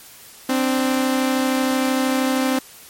sawtooth tone pair together, 260.7 / 293.7 Hz, C4 / D4, -6 / 0 cents, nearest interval major second, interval 206 cents, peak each -14 / -21 dBFS, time 0.49-2.59 s, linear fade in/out 5 ms, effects white hiss -43 dBFS RMS until 2.89 s + MP3 64 kbps

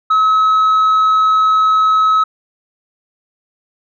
sine tone, 1285 Hz, E6, 45 cents flat, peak -6 dBFS, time 0.1-2.24 s, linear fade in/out 10 ms, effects tanh soft clip ceiling -8 dBFS

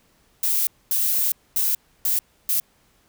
violet noise bursts at uneven times, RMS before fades -21 dBFS, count 5, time 0.43-0.67 / 0.91-1.32 / 1.56-1.75 / 2.05-2.19 / 2.49-2.6 s, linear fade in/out 2 ms, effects pink hiss -61 dBFS RMS until 3.08 s

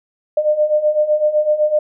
sine beating tone pair, 600 / 607.9 Hz, D5 / D#5, +37 / -40 cents, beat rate 7.9 Hz, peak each -18 / -14 dBFS, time 0.37-1.79 s, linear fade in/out 5 ms, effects none

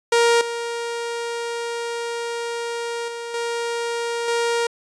sawtooth tone with level steps, 468.9 Hz, A#4, 10 cents sharp, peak -10 / -21 / -25 / -19 / -15 dBFS, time 0.12-4.67 s, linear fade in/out 5 ms, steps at 0.41 / 3.08 / 3.34 / 4.28 s, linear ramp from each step 2 ms, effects resampled to 22050 Hz

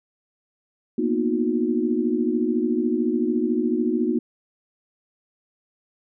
sine chord, B major seventh, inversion third, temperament equal with one note detuned, 233.1 / 246.9 / 311.1 / 361.5 Hz, A#3 / B3 / D#4 / F#4, 0 / 0 / 0 / -40 cents, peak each -25 dBFS, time 0.98-4.19 s, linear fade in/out 5 ms, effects none

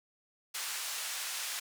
white band-pass noise, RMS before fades -38 dBFS, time 0.54-1.6 s, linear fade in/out 10 ms, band 1000 to 9200 Hz, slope 12 dB/octave, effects none

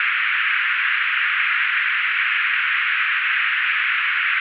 pink band-pass noise, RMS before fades -20 dBFS, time 0-4.4 s, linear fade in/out 2 ms, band 1400 to 2700 Hz, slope 48 dB/octave, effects none

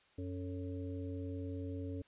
harmonic tone with a mistuned harmonic, 92.5 Hz, F#2, in tune, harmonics 1 / 3 / 5 / 6, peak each -41 / -43 / -48 / -53 dBFS, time 0.18-2.02 s, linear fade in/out 5 ms, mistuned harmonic 5, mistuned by -77 cents, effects white hiss -68 dBFS RMS until 2.07 s + resampled to 8000 Hz

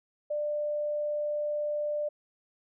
sine tone, 594 Hz, D5, 20 cents sharp, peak -28 dBFS, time 0.3-2.09 s, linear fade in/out 10 ms, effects none

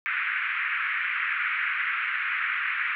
white band-pass noise, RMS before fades -28 dBFS, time 0.06-2.95 s, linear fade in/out 0 ms, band 1300 to 2400 Hz, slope 48 dB/octave, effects none

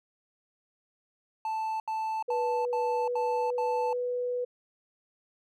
triangle tone bursts, 880 Hz, A5, in tune, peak -27 dBFS, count 6, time 1.45-3.93 s, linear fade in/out 2 ms, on 350 ms, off 76 ms
sine tone with pitch glide, 488.4 to 492.7 Hz, B4 to B4, -19 to -4 cents, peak -28 dBFS, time 2.28-4.45 s, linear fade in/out 10 ms, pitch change +15 cents, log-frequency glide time 2.94-3.7 s
effects none

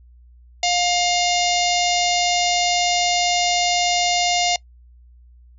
harmonic tone with a mistuned harmonic, 707 Hz, F5, 21 cents sharp, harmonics 1 / 3 / 4 / 5 / 6 / 7 / 8 / 9 / 10, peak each -20 / -25 / -26 / -27 / -28 / -28 / -29 / -30 / -30 dBFS, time 0.63-4.56 s, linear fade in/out 2 ms, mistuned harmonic 5, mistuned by +35 cents, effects noise-tail reverb RT60 0.1 s tail -23 dB re dry + added 60 Hz sine -45 dBFS peak until 5.58 s

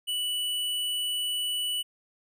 square tone, 2960 Hz, F#7, in tune, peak -28 dBFS, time 0.07-1.83 s, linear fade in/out 20 ms, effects none

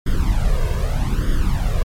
brown noise with flanger, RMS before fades -17 dBFS, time 0.06-1.83 s, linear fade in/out 5 ms, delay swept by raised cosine 0.59 to 1.89 ms, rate 0.81 Hz, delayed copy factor +0.85, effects MP3 64 kbps

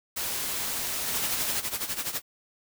white noise, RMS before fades -31 dBFS, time 0.16-1.6 s, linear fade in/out 10 ms
white noise with tremolo, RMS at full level -29 dBFS, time 1.06-2.22 s, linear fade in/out 50 ms, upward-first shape sine, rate 12 Hz, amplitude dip 75%
effects none

